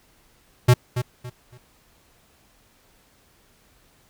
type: tone with echo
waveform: square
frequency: 123.7 Hz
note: B2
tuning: 3 cents sharp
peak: -11 dBFS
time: 0.68-0.74 s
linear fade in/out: 10 ms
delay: 280 ms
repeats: 3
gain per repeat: -11 dB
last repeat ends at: 1.58 s
effects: pink hiss -59 dBFS RMS until 4.09 s